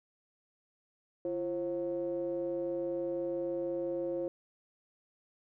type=ring-modulated tone; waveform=triangle; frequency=96.2 Hz; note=G2; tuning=32 cents flat; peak=-27 dBFS; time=1.25-4.28 s; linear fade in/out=0 ms; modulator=438 Hz; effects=none